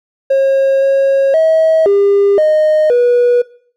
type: tone with pitch steps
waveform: triangle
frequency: 541 / 545 / 641 / 401.1 / 617 / 485.9 Hz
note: C#5 / C#5 / E5 / G4 / D#5 / B4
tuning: -42 / -29 / -49 / +40 / -15 / -28 cents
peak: -4 dBFS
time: 0.3-3.42 s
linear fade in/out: 10 ms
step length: 520 ms
effects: noise-tail reverb RT60 0.5 s tail -21 dB re dry + tanh soft clip ceiling -3 dBFS